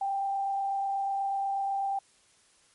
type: tone with frequency modulation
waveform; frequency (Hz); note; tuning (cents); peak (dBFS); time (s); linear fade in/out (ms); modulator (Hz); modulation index
sine; 788; G5; +9; -27; 0.01-1.99; 5; 28.2; 0.36
effects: white hiss -63 dBFS RMS until 2.74 s + MP3 48 kbps